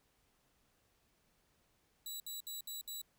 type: tone bursts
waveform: 15% pulse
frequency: 3928 Hz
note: B7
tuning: 10 cents flat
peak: -35 dBFS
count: 5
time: 2.06-3.016 s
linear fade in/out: 2 ms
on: 140 ms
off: 64 ms
effects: pink hiss -75 dBFS RMS until 3.18 s